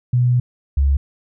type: tone pair in turn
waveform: sine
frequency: 123.47 / 69.3 Hz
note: B2 / C#2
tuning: 0 / 0 cents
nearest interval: minor seventh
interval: 1000 cents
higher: first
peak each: -12 dBFS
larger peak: neither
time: 0.13-0.4 / 0.77-0.97 s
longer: first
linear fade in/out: 5 ms
effects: none